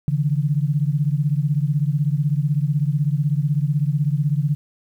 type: beating tone pair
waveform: sine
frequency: 141.2 / 157.2 Hz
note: C#3 / D#3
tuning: +32 / +18 cents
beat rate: 16 Hz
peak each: -19 / -21 dBFS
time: 0.08-4.55 s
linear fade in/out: 0 ms
effects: 9-bit